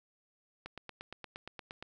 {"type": "click train", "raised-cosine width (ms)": 0.3, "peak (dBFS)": -27, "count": 11, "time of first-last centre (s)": [0.66, 1.826], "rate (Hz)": 8.58, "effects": []}